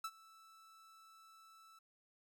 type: tone with ADSR envelope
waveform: 45% pulse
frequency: 1318.5 Hz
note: E6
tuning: in tune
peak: -38 dBFS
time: 0.04-1.79 s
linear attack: 5 ms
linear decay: 55 ms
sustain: -22 dB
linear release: 6 ms
effects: none